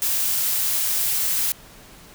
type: noise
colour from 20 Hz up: blue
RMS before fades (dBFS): -22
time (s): 0.02-1.52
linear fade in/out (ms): 0
effects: pink hiss -46 dBFS RMS until 2.14 s

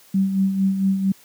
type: tone with tremolo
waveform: sine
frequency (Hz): 193.1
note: G3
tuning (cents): -26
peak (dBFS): -14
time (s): 0.14-1.12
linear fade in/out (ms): 5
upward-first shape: sine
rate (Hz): 4.4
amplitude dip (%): 55
effects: white hiss -51 dBFS RMS until 1.24 s + high-pass 100 Hz 12 dB/octave

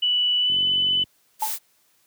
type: tone with pitch glide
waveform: sine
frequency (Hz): 2960 to 3005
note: F#7 to F#7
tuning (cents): 0 to +26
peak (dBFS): -18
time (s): 0.02-1.04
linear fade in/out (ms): 10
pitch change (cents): +26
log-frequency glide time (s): 0.39-0.53
type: click train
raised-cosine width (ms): 3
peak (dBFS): -28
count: 26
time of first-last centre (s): 0.5-1.039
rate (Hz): 46.4
type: noise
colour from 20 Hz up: blue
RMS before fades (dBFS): -28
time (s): 1.39-1.59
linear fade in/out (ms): 50
type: tone with exponential decay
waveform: sine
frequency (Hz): 871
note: A5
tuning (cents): -18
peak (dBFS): -18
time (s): 1.42-1.54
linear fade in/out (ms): 5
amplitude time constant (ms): 26
effects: white hiss -63 dBFS RMS until 2.06 s + high-pass 80 Hz 12 dB/octave

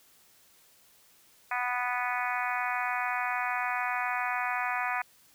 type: harmonic tone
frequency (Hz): 246.9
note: B3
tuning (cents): 0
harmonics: 3 / 4 / 5 / 6 / 7 / 8 / 9 / 10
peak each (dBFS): -34 / -35 / -36 / -37 / -37 / -38 / -39 / -39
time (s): 1.51-5.02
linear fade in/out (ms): 5
effects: white hiss -61 dBFS RMS until 5.34 s

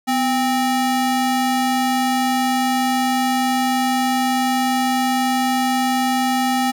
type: ring-modulated tone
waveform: square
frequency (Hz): 523.3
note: C5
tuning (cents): 0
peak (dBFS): -14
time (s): 0.07-6.72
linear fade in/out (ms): 20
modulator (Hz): 272
effects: none

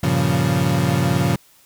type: chord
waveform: 35% pulse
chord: G half-diminished seventh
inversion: none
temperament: equal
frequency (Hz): 98 / 116.54 / 138.59 / 174.61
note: G2 / Bb2 / Db3 / F3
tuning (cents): 0 / 0 / 0 / 0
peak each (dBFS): -23 / -22 / -18 / -19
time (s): 0.03-1.36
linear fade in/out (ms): 5
effects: white hiss -53 dBFS RMS until 1.65 s

